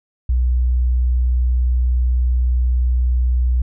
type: tone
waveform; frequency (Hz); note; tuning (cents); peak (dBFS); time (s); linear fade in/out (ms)
sine; 61.74; B1; 0; -13; 0.29-3.62; 5
effects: none